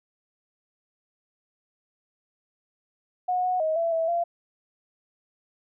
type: tone with pitch steps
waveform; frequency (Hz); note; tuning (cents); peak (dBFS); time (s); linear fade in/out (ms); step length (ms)
sine; 728 / 733 / 631 / 669 / 654 / 686; F#5 / F#5 / D#5 / E5 / E5 / F5; -28 / -16 / +24 / +25 / -14 / -31; -22; 3.28-4.24; 10; 160
effects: none